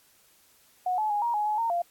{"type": "tone with pitch steps", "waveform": "sine", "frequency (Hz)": [731, 858, 827, 944, 838, 848, 918, 693], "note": ["F#5", "A5", "G#5", "A#5", "G#5", "G#5", "A#5", "F5"], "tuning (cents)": [-21, -44, -8, 22, 15, 36, -27, -14], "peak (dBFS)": -24, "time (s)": [0.86, 1.82], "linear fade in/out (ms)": 5, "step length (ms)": 120, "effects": ["white hiss -61 dBFS RMS until 1.9 s", "AAC 64 kbps"]}